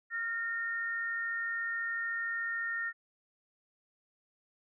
sine tone pair together, 1396.9 / 1833.1 Hz, F6 / A#6, 0 / -30 cents, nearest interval perfect fourth, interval 470 cents, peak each -39 / -33 dBFS, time 0.1-2.93 s, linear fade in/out 50 ms, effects none

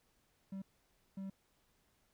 triangle tone bursts at uneven times, 193.5 Hz, G3, 22 cents flat, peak -39 dBFS, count 2, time 0.52-0.62 / 1.17-1.3 s, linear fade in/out 5 ms, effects pink hiss -75 dBFS RMS until 2.13 s

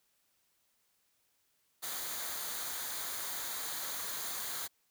white noise with comb filter, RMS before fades -39 dBFS, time 1.82-4.68 s, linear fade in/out 20 ms, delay 0.37 ms, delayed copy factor -0.55, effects white hiss -75 dBFS RMS until 4.9 s

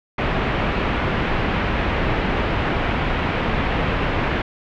pink low-pass noise, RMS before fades -21 dBFS, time 0.18-4.42 s, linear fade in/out 5 ms, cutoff 2800 Hz, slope 24 dB/octave, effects none

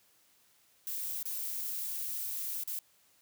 violet noise with dropouts, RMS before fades -37 dBFS, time 0.87-2.79 s, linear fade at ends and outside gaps 0 ms, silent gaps 1.228-1.255 / 2.636-2.676 s, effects white hiss -67 dBFS RMS until 3.21 s + high-pass 60 Hz 12 dB/octave

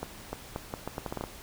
accelerating click train, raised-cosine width 1 ms, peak -19 dBFS, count 11, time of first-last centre 0.03-1.239 s, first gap 300 ms, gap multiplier 0.77, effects pink hiss -47 dBFS RMS until 1.42 s

